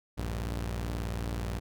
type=tone pair together; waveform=sawtooth; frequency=58.27 / 98 Hz; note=A#1 / G2; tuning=0 / 0 cents; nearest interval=major sixth; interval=900 cents; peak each=-29 / -34 dBFS; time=0.17-1.6 s; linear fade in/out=20 ms; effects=none